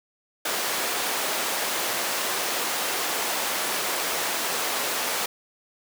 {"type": "high-pass noise", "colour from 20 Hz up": "pink", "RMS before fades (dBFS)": -27, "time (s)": [0.45, 5.26], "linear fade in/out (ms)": 5, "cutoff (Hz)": 500, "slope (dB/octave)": 12, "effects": []}